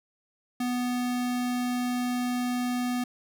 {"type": "tone", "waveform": "square", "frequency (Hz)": 246.9, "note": "B3", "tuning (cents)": 0, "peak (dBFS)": -27, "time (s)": [0.6, 3.04], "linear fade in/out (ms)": 5, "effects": []}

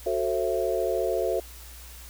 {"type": "chord", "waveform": "sine", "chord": "F# half-diminished seventh", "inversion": "none", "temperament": "just", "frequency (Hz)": [370, 444, 532.8, 666], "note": ["F#4", "A4", "C5", "E5"], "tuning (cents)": [0, 16, 31, 18], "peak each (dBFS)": -29, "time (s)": [0.06, 1.4], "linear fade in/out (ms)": 5, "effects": ["added 60 Hz sine -44 dBFS peak until 2.09 s", "white hiss -47 dBFS RMS until 2.09 s"]}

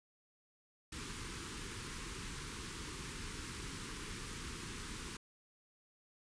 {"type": "band-stop noise", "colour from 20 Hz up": "pink", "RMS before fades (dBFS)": -45, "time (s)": [0.92, 5.17], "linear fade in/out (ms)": 5, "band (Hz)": [450, 960], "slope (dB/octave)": 48, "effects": ["resampled to 22050 Hz"]}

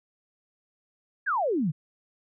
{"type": "exponential sweep", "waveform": "sine", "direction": "down", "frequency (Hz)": [1733, 137.2], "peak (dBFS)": -23, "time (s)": [1.26, 1.72], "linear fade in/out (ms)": 20, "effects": []}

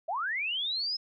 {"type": "linear sweep", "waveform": "sine", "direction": "up", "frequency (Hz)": [603, 5200], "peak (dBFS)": -29, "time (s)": [0.08, 0.97], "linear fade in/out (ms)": 10, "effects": []}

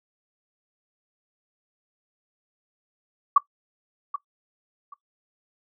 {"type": "tone with echo", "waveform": "sine", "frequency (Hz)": 1139, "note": "C#6", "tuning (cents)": 47, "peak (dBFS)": -10, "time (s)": [3.36, 3.38], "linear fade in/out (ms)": 5, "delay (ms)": 780, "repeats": 2, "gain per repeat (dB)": -14, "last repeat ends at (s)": 4.94, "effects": ["noise-tail reverb RT60 0.1 s tail -18 dB re dry"]}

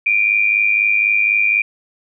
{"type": "tone pair together", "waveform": "sine", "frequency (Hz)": [2348, 2452], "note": ["D7", "D#7"], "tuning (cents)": [-1, -26], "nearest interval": "minor second", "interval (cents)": 75, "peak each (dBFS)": -15, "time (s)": [0.06, 1.62], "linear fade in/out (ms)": 5, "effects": []}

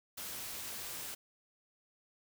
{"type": "noise", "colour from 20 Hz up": "white", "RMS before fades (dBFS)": -43, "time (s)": [0.17, 1.15], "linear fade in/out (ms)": 10, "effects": []}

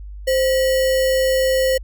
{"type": "tone with sample-and-hold", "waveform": "sine", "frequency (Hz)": 523.3, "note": "C5", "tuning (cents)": 0, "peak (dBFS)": -14, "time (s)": [0.27, 1.78], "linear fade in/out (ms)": 10, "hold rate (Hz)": 2450, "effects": ["added 50 Hz sine -31 dBFS peak until 1.83 s"]}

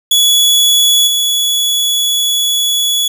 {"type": "tone with level steps", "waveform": "sawtooth", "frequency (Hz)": 3393, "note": "G#7", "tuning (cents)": 36, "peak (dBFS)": [-4, -8], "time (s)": [0.11, 3.08], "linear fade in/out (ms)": 5, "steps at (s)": 1.07, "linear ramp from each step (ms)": 5, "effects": []}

